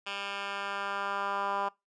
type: tone with band-pass filter sweep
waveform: 10% pulse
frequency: 199.3 Hz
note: G3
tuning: 29 cents sharp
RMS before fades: -34 dBFS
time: 0.06-1.69 s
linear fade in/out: 10 ms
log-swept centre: 2500 to 1000 Hz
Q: 1.9
effects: noise-tail reverb RT60 0.2 s tail -22 dB re dry + resampled to 22050 Hz